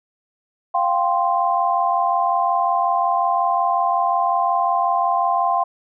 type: chord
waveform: sine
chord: F suspended second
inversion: none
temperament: equal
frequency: 698.5 / 784 / 1046.5 Hz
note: F5 / G5 / C6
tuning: 0 / 0 / 0 cents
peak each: -20 / -21 / -20 dBFS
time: 0.74-5.64 s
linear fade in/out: 10 ms
effects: none